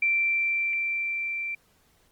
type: tone with level ramp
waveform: sine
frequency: 2349 Hz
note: D7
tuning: in tune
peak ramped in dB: -20 to -29 dBFS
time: 0.02-1.55 s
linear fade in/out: 5 ms
effects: pink hiss -64 dBFS RMS until 2.11 s + Opus 24 kbps